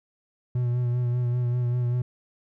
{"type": "tone with vibrato", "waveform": "triangle", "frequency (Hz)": 122.3, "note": "B2", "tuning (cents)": -16, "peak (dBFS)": -20, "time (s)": [0.55, 2.02], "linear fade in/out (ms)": 5, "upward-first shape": "sine", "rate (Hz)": 5.1, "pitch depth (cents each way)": 28, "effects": []}